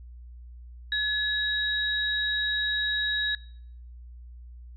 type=tone pair together; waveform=sine; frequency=1700 / 3820 Hz; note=G#6 / A#7; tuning=+40 / +42 cents; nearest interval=octave + major second; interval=1402 cents; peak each=-27 dBFS; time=0.92-3.35 s; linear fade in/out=2 ms; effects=noise-tail reverb RT60 0.7 s tail -25 dB re dry + added 60 Hz sine -42 dBFS peak until 4.76 s